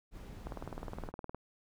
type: noise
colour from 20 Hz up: brown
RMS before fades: -46 dBFS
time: 0.11-1.12 s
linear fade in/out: 50 ms
type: click train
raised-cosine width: 1 ms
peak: -27 dBFS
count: 18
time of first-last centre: 0.47-1.346 s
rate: 19.4 Hz
effects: none